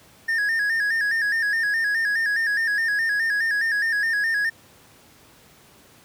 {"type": "tone with vibrato", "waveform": "triangle", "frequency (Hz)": 1739, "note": "A6", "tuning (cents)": -21, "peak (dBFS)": -18, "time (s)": [0.28, 4.5], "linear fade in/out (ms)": 10, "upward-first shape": "square", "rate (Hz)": 4.8, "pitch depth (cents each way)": 74, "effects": ["pink hiss -52 dBFS RMS until 6.04 s", "high-pass 80 Hz 12 dB/octave"]}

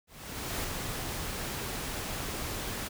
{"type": "noise with ADSR envelope", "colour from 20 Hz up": "pink", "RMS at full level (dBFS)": -33, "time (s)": [0.07, 2.89], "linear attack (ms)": 570, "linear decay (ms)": 6, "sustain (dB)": -3, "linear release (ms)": 21, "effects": []}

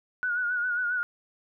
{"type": "tone with vibrato", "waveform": "sine", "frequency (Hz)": 1459, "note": "F#6", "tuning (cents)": -25, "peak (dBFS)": -25, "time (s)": [0.23, 1.03], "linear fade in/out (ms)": 0, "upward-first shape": "sine", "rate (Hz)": 7.4, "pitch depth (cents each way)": 53, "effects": []}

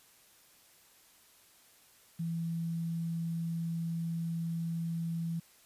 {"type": "tone with quantisation", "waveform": "sine", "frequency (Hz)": 166.4, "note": "E3", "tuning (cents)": 17, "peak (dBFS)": -32, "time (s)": [2.19, 5.4], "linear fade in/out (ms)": 10, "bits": 10, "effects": ["white hiss -62 dBFS RMS until 5.65 s", "resampled to 32000 Hz"]}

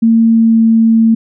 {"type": "tone with pitch glide", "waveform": "sine", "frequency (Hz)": [227.2, 225.5], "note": ["A#3", "A3"], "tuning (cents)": [-44, 43], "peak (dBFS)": -5, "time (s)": [0.02, 1.15], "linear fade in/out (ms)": 10, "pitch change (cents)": -13, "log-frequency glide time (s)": [0.26, 0.65], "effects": []}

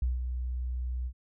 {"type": "tone with ADSR envelope", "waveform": "sine", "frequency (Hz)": 62.1, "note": "B1", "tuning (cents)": 10, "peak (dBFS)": -24, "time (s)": [0.02, 1.13], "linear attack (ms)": 4, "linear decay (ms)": 160, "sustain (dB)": -6, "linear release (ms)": 69, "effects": []}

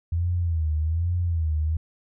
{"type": "tone with vibrato", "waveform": "sine", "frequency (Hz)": 82.41, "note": "E2", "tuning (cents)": 0, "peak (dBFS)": -21, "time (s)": [0.12, 1.77], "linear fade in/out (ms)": 5, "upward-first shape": "sine", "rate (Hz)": 1.2, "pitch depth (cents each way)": 120, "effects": []}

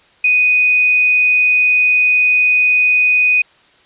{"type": "tone", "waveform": "sine", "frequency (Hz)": 2489, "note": "D#7", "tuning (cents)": 0, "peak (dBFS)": -9, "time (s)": [0.24, 3.42], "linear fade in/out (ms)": 5, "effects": ["white hiss -50 dBFS RMS until 3.85 s", "resampled to 8000 Hz"]}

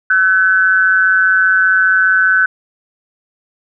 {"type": "tone with amplitude modulation", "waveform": "sine", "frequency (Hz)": 1513, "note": "F#6", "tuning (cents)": 38, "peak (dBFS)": -5, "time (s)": [0.1, 2.46], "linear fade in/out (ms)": 5, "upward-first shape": "sine", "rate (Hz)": 185, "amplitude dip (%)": 70, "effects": []}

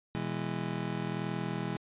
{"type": "chord", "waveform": "30% pulse", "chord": "E major", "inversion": "second", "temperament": "just", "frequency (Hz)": [123.61, 164.81, 206], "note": ["B2", "E3", "G#3"], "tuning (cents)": [2, 0, -14], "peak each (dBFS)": [-36, -33, -35], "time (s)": [0.15, 1.77], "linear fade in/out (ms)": 0, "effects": ["resampled to 8000 Hz"]}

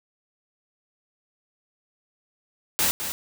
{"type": "noise with echo", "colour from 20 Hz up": "white", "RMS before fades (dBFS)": -22, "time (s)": [2.79, 2.91], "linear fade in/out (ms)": 0, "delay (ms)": 210, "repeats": 1, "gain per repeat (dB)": -8, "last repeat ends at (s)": 3.12, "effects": []}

